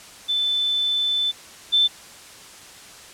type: tone pair in turn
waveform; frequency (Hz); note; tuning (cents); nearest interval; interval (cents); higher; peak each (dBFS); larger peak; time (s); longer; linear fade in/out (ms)
sine; 3520 / 3537; A7 / A7; 0 / +8; unison; 8; second; -19 / -14; second; 0.28-1.32 / 1.72-1.88; first; 20
effects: white hiss -43 dBFS RMS until 3.13 s + low-pass 9000 Hz 12 dB/octave

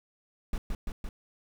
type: noise with echo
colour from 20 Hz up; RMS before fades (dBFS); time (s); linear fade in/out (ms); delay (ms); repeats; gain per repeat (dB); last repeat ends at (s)
brown; -29; 0.53-0.58; 2; 170; 3; -2; 1.09
effects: none

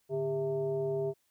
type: tone with frequency modulation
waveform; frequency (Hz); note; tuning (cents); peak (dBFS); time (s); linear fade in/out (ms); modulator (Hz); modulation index
sine; 400.7; G4; +38; -29; 0.09-1.14; 50; 255; 0.76
effects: white hiss -74 dBFS RMS until 1.3 s

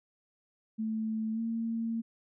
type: tone with pitch glide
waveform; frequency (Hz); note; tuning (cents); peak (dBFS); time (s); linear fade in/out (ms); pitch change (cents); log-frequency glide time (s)
sine; 220 to 227.9; A3 to A#3; 0 to -39; -30; 0.78-2.02; 20; +61; 1.33-1.4
effects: none

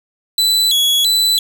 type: tone with vibrato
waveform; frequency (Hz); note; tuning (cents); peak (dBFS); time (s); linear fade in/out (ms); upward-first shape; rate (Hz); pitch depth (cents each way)
40% pulse; 3659; A#7; -33; -10; 0.38-1.39; 2; square; 1.5; 150
effects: none

